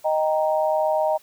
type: chord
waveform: sine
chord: Eb major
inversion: none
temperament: equal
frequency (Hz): 622.3 / 784 / 932.3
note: Eb5 / G5 / Bb5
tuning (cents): 0 / 0 / 0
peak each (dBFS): -20 / -25 / -26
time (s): 0.04-1.18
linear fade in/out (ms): 20
effects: white hiss -54 dBFS RMS until 1.22 s